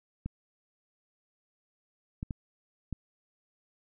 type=clicks; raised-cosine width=5 ms; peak=-22 dBFS; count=4; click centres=0.26 / 2.229 / 2.308 / 2.927 s; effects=none